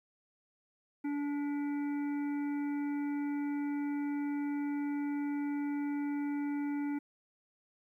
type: harmonic tone with a mistuned harmonic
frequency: 288.5 Hz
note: D4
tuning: 31 cents flat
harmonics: 1 / 3 / 5 / 7 / 8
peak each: -32 / -47 / -52 / -53 / -55 dBFS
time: 1.04-6.99 s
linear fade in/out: 10 ms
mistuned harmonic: 7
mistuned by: -25 cents
effects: 12-bit